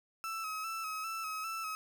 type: tone with vibrato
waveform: 35% pulse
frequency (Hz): 1300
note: E6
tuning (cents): -24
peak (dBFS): -35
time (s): 0.24-1.75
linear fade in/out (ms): 0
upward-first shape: square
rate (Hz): 2.5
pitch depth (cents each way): 33
effects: 11-bit